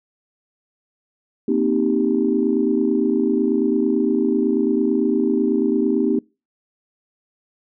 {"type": "chord", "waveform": "sine", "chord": "C minor seventh", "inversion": "third", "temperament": "equal", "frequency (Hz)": [233.1, 261.6, 311.1, 392], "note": ["Bb3", "C4", "Eb4", "G4"], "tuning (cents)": [0, 0, 0, 0], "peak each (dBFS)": -21, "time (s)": [1.48, 6.19], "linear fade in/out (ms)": 5, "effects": ["noise-tail reverb RT60 0.3 s tail -26 dB re dry", "tanh soft clip ceiling -5 dBFS"]}